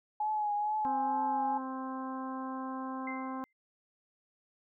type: tone with vibrato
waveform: sine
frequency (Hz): 842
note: G#5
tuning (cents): +24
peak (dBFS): -29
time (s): 0.2-1.58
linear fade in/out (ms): 5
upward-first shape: triangle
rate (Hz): 2.2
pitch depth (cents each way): 42
type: harmonic tone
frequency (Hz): 262.2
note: C4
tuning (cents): +4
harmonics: 1 / 2 / 3 / 4 / 5 / 6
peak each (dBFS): -38 / -47 / -44 / -41 / -51 / -54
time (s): 0.85-3.44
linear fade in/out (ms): 0
type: tone with exponential decay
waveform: sine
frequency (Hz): 2080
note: C7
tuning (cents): -11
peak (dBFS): -37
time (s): 3.07-3.53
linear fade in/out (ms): 5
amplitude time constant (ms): 99
effects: none